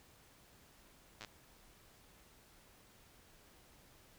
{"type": "slowing click train", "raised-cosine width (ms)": 0.2, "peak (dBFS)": -30, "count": 5, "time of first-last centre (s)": [1.21, 1.248], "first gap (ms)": 9, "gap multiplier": 1.03, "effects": ["pink hiss -64 dBFS RMS until 4.18 s"]}